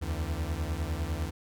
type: beating tone pair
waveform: 40% pulse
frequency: 73.42 / 83.32 Hz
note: D2 / E2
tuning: 0 / +19 cents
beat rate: 9.9 Hz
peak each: -32 / -32 dBFS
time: 0.01-1.31 s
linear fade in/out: 20 ms
effects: none